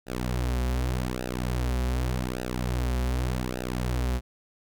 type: tone with flanger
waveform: sawtooth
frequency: 62.2 Hz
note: B1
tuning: 13 cents sharp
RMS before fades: -28 dBFS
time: 0.06-4.21 s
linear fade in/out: 50 ms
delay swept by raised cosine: 0.9 to 6.6 ms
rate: 0.85 Hz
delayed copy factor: -1
effects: none